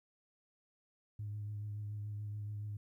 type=tone with vibrato; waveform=sine; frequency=104.4 Hz; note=G#2; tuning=10 cents sharp; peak=-38 dBFS; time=1.19-2.77 s; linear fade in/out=5 ms; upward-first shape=triangle; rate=7 Hz; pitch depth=27 cents each way; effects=tanh soft clip ceiling -35 dBFS + 13-bit